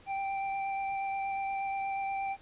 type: tone with vibrato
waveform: square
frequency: 784 Hz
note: G5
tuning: in tune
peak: -32 dBFS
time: 0.06-2.37 s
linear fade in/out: 50 ms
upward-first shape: sine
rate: 8.4 Hz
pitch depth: 9 cents each way
effects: pink hiss -58 dBFS RMS until 2.41 s + resampled to 8000 Hz